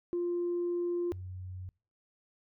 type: tone pair in turn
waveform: sine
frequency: 349.2 / 92.06 Hz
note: F4 / F#2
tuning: 0 / -8 cents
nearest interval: octave + major seventh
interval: 2308 cents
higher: first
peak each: -28 / -39 dBFS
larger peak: first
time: 0.13-1.12 / 1.12-1.69 s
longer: first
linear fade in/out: 0 ms
effects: noise-tail reverb RT60 0.4 s tail -26 dB re dry + tanh soft clip ceiling -26 dBFS